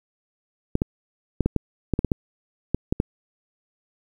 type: clicks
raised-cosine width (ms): 3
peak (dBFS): -7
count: 12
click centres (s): 0.754 / 0.819 / 1.407 / 1.46 / 1.563 / 1.937 / 1.991 / 2.047 / 2.118 / 2.746 / 2.925 / 3.001
effects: 8-bit